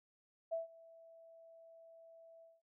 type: tone with ADSR envelope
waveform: sine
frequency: 659.3 Hz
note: E5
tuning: in tune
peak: -34 dBFS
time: 0.51-2.62 s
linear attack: 21 ms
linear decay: 140 ms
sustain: -23 dB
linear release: 200 ms
effects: none